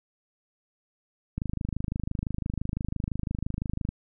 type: click train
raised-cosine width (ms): 5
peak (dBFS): -17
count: 66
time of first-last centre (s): 1.38-3.89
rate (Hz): 25.9
effects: none